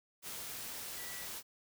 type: tone in noise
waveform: sine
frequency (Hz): 1955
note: B6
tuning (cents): -18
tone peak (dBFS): -50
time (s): 0.96-1.29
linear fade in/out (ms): 50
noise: white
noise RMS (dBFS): -44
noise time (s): 0.22-1.43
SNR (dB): -9
effects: none